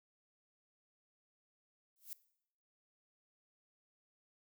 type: noise with exponential growth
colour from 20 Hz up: violet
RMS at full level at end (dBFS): -42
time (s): 1.96-2.13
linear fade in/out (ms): 0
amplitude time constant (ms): 36
effects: noise-tail reverb RT60 0.7 s tail -19 dB re dry